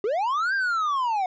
triangle linear two-way sweep, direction up then down, 381.4 to 1618 to 720 Hz, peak -20 dBFS, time 0.04-1.26 s, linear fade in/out 2 ms, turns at 0.54 s, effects resampled to 16000 Hz

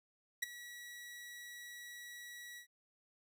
sawtooth tone with ADSR envelope, 1932 Hz, B6, 39 cents flat, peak -28 dBFS, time 0.42-2.67 s, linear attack 10 ms, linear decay 14 ms, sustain -17 dB, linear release 94 ms, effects none

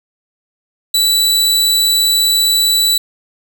sawtooth tone, 3953 Hz, B7, 1 cent sharp, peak -7 dBFS, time 0.94-2.98 s, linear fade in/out 5 ms, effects none

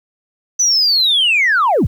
sine linear sweep, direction down, 6070 to 33.46 Hz, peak -9 dBFS, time 0.59-1.87 s, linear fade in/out 10 ms, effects tanh soft clip ceiling -7 dBFS + 8-bit

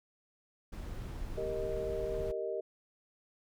brown noise, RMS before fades -41 dBFS, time 0.72-2.32 s, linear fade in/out 10 ms
sine chord, Eb major, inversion first, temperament equal, 392 / 466.2 / 622.3 Hz, G4 / Bb4 / Eb5, 0 / 0 / 0 cents, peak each -38 dBFS, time 1.37-2.61 s, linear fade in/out 10 ms
effects none

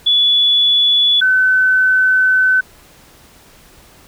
sine tone pair in turn, 3426 / 1516.9 Hz, A7 / F#6, -47 / +43 cents, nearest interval octave + major second, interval 1410 cents, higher first, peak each -9 dBFS, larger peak neither, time 0.06-1.21 / 1.21-2.61 s, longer second, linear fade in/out 10 ms, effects pink hiss -45 dBFS RMS until 4.07 s

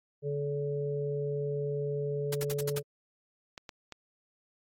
harmonic tone, 143.6 Hz, D3, 39 cents flat, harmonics 1 / 3 / 4, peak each -34 / -32 / -42 dBFS, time 0.22-2.83 s, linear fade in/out 50 ms
white noise bursts, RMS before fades -36 dBFS, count 6, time 2.32-2.787 s, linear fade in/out 5 ms, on 27 ms, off 61 ms
clicks, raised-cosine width 0.2 ms, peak -25 dBFS, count 3, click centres 3.578 / 3.692 / 3.923 s
effects AAC 48 kbps

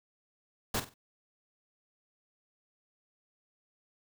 pink noise with echo, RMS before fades -31 dBFS, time 0.74-0.8 s, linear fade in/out 5 ms, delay 47 ms, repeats 3, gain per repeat -11 dB, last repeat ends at 0.941 s, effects none

